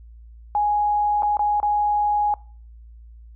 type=tone with dropouts; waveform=sine; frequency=831 Hz; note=G#5; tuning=1 cent sharp; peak=-17 dBFS; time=0.55-2.34 s; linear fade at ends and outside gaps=1 ms; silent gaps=1.223-1.231 / 1.37-1.393 / 1.601-1.629 s; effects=noise-tail reverb RT60 0.4 s tail -22 dB re dry + added 57 Hz sine -41 dBFS peak until 3.35 s